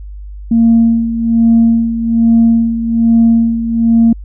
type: tone with tremolo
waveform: sine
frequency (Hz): 229.6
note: A#3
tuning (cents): -26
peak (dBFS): -3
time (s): 0.51-4.13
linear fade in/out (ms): 5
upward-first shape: sine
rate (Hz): 1.2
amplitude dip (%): 70
effects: tanh soft clip ceiling -1 dBFS + added 50 Hz sine -25 dBFS peak until 4.24 s